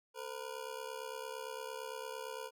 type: ring-modulated tone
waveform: 25% pulse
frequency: 481 Hz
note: B4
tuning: 46 cents flat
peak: -35 dBFS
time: 0.14-2.51 s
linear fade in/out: 50 ms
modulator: 34.4 Hz
effects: none